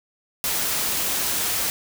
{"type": "noise", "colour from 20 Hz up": "white", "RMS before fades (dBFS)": -24, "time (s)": [0.44, 1.7], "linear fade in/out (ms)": 0, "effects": []}